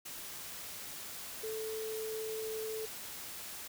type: tone in noise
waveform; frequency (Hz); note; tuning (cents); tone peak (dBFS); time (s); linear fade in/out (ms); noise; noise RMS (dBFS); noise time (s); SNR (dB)
sine; 438.4; A4; -6; -37; 1.43-2.86; 10; white; -45; 0.05-3.68; +5
effects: none